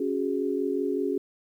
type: chord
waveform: sine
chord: C# suspended fourth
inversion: none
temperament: equal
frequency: 277.2 / 370 / 415.3 Hz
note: C#4 / F#4 / G#4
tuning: 0 / 0 / 0 cents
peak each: -29 dBFS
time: 0-1.18 s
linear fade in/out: 5 ms
effects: 10-bit